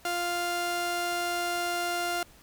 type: tone pair together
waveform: sawtooth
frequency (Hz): 349.2 / 698.4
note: F4 / F5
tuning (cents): 0 / 0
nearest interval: octave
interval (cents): 1200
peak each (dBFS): -31 / -24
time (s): 0.05-2.23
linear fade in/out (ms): 2
effects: pink hiss -56 dBFS RMS until 2.42 s